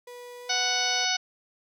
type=tone with pitch glide; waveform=35% pulse; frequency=488.8 to 493.9 Hz; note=B4 to B4; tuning=-18 to 0 cents; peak=-39 dBFS; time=0.07-1.05 s; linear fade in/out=5 ms; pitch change=+18 cents; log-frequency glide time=0.4-0.48 s
type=harmonic tone; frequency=740 Hz; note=F#5; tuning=in tune; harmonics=1 / 2 / 3 / 4 / 5 / 6 / 7 / 8; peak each=-32 / -32 / -32 / -32 / -32 / -32 / -32 / -32 dBFS; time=0.49-1.17 s; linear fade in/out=10 ms
effects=none